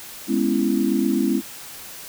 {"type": "chord", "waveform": "sine", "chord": "C# minor seventh", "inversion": "second", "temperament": "just", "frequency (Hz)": [207.9, 249.5, 277.2, 332.6], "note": ["G#3", "B3", "C#4", "E4"], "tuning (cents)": [2, 18, 0, 16], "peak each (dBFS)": -23, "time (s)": [0.27, 1.42], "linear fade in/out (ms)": 50, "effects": ["white hiss -38 dBFS RMS until 2.08 s"]}